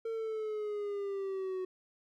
triangle exponential sweep, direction down, 455.2 to 369.5 Hz, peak -32 dBFS, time 0.05-1.65 s, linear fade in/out 5 ms, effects none

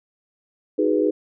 sine chord, G# minor seventh, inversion second, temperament equal, 311.1 / 370 / 415.3 / 493.9 Hz, D#4 / F#4 / G#4 / B4, 0 / 0 / 0 / 0 cents, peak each -21 / -26 / -21 / -23 dBFS, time 0.78-1.11 s, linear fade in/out 10 ms, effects none

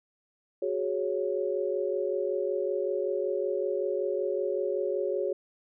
sine chord, F# suspended second, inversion none, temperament equal, 370 / 415.3 / 554.4 Hz, F#4 / G#4 / C#5, 0 / 0 / 0 cents, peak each -31 dBFS, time 0.62-5.33 s, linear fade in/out 5 ms, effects none

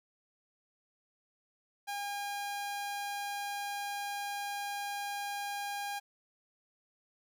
sawtooth tone, 810 Hz, G#5, 43 cents flat, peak -32 dBFS, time 1.87-6 s, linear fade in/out 20 ms, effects none

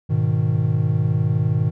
triangle chord, G# minor, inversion none, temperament equal, 103.83 / 123.47 / 155.56 Hz, G#2 / B2 / D#3, 0 / 0 / 0 cents, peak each -19 dBFS, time 0.09-1.71 s, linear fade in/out 20 ms, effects none

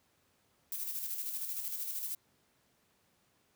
violet noise with tremolo, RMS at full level -37 dBFS, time 0.72-2.15 s, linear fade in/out 2 ms, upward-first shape square, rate 13 Hz, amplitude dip 40%, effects pink hiss -72 dBFS RMS until 3.55 s + high-pass 80 Hz 12 dB/octave

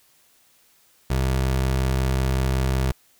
25% pulse tone, 65.41 Hz, C2, in tune, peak -16 dBFS, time 1.1-2.92 s, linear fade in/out 5 ms, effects white hiss -59 dBFS RMS until 3.19 s

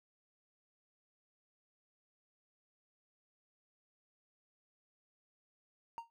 triangle tone with exponential decay, 926 Hz, A#5, 12 cents flat, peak -35 dBFS, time 5.98-6.1 s, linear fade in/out 0 ms, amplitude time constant 25 ms, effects none

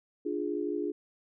sine chord, D diminished, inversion none, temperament equal with one note detuned, 296.7 / 349.2 / 415.3 Hz, D4 / F4 / Ab4, +18 / 0 / 0 cents, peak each -34 dBFS, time 0.25-0.92 s, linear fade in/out 10 ms, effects none

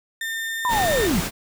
35% pulse tone with pitch glide, 1807 to 1818.5 Hz, A6 to A#6, +46 to -43 cents, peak -24 dBFS, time 0.21-1.07 s, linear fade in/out 2 ms, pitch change +11 cents, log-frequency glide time 0.52-0.81 s
sine linear sweep, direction down, 1028 to 149.8 Hz, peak -19 dBFS, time 0.65-1.2 s, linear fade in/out 0 ms
pink noise, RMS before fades -26 dBFS, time 0.68-1.31 s, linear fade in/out 50 ms
effects none

